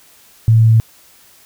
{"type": "tone", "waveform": "sine", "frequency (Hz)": 112.3, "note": "A2", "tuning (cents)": 36, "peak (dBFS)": -6, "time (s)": [0.48, 0.8], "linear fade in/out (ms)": 0, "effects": ["white hiss -47 dBFS RMS until 1.45 s"]}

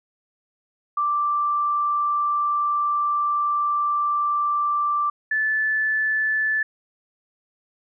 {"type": "tone pair in turn", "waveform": "sine", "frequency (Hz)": [1174.7, 1742.9], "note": ["D6", "A6"], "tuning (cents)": [0, -17], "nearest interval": "perfect fifth", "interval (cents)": 683, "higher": "second", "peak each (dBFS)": -19, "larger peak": "neither", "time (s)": [[0.97, 5.1], [5.31, 6.63]], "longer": "first", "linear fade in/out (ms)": 5, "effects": []}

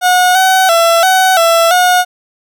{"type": "tone with pitch steps", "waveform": "30% pulse", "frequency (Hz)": [727, 755, 671, 752, 668, 724], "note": ["F#5", "F#5", "E5", "F#5", "E5", "F#5"], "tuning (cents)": [-31, 35, 31, 28, 23, -38], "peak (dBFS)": -4, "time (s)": [0.01, 2.05], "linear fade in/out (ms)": 50, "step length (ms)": 340, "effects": []}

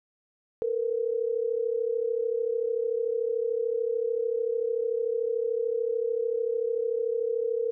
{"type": "tone pair together", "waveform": "sine", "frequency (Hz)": [452.3, 485.8], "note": ["A4", "B4"], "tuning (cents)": [48, -29], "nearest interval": "minor second", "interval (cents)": 123, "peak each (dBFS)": [-27, -29], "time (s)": [0.62, 7.71], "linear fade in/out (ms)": 0, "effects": []}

